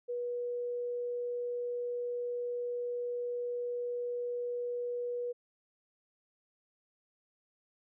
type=tone; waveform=sine; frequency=485.1 Hz; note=B4; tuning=31 cents flat; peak=-33 dBFS; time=0.08-5.33 s; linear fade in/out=20 ms; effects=none